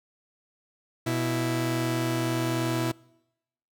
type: tone pair together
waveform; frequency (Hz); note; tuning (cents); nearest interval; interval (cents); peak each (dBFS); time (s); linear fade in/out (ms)
sawtooth; 123.47 / 329.3; B2 / E4; 0 / -2; octave + perfect fourth; 1698; -24; 1.06-2.92; 10
effects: noise-tail reverb RT60 0.9 s tail -25 dB re dry